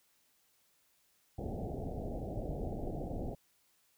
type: low-pass noise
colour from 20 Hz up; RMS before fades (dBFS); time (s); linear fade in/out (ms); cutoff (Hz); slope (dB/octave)
pink; -39; 1.38-3.35; 5; 780; 96
effects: white hiss -72 dBFS RMS until 3.97 s